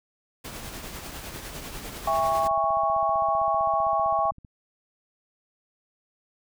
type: noise with tremolo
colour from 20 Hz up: pink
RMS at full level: -36 dBFS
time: 0.44-2.48 s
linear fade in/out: 10 ms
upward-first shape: triangle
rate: 10 Hz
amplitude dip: 45%
type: chord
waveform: sine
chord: C# minor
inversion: first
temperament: equal with one note detuned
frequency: 659.3 / 809.8 / 1108.7 Hz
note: E5 / G#5 / C#6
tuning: 0 / -44 / 0 cents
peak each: -26 / -25 / -25 dBFS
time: 2.07-4.31 s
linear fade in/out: 5 ms
type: click train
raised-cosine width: 5 ms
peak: -34 dBFS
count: 36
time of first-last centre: 2.19-4.448 s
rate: 15.5 Hz
effects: none